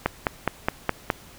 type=click train; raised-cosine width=0.5 ms; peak=-5 dBFS; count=6; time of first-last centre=0.06-1.102 s; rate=4.8 Hz; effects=pink hiss -48 dBFS RMS until 1.38 s